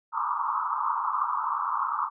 pink band-pass noise, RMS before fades -28 dBFS, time 0.12-2.1 s, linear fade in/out 50 ms, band 900 to 1300 Hz, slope 96 dB/octave, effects none

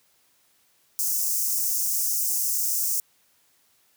white high-pass noise, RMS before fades -25 dBFS, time 0.99-3 s, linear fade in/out 0 ms, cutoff 5500 Hz, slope 48 dB/octave, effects white hiss -64 dBFS RMS until 3.96 s + high-pass 60 Hz 12 dB/octave

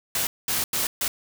white noise bursts at uneven times, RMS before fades -25 dBFS, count 4, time 0.15-0.27 / 0.48-0.64 / 0.73-0.87 / 1.01-1.08 s, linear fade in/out 2 ms, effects none

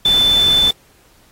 sine tone in noise, 3520 Hz, A7, in tune, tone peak -10 dBFS, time 0.05-0.71 s, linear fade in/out 5 ms, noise pink, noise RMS -26 dBFS, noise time 0.05-0.71 s, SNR +13 dB, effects pink hiss -52 dBFS RMS until 1.31 s + AAC 48 kbps

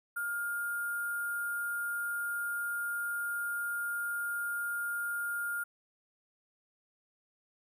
sine tone with sample-and-hold, 1411 Hz, F6, 17 cents sharp, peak -32 dBFS, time 0.16-5.64 s, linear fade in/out 10 ms, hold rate 11025 Hz, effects none

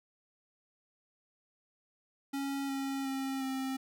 square tone with pitch steps, 276.2 / 272.4 / 268.6 / 264.9 Hz, C#4 / C#4 / C4 / C4, -6 / -30 / +46 / +22 cents, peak -34 dBFS, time 2.33-3.77 s, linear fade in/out 10 ms, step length 360 ms, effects none

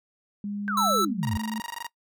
sine tone with pitch glide, 204 to 218.6 Hz, G#3 to A3, -31 to -11 cents, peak -29 dBFS, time 0.44-1.6 s, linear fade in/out 2 ms, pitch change +120 cents, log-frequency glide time 1.13-1.3 s
sine exponential sweep, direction down, 1600 to 83.1 Hz, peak -26 dBFS, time 0.68-1.37 s, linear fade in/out 0 ms
square tone, 1318.5 Hz, E6, in tune, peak -22 dBFS, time 0.77-1.05 s, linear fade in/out 5 ms
sawtooth tone bursts, 943 Hz, A#5, 20 cents sharp, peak -28 dBFS, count 16, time 1.23-1.866 s, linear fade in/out 0 ms, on 21 ms, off 20 ms
effects noise-tail reverb RT60 0.1 s tail -21 dB re dry

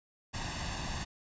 pink noise with comb filter, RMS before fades -37 dBFS, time 0.33-1.05 s, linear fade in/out 20 ms, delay 1.1 ms, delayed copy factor +0.7, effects resampled to 16000 Hz

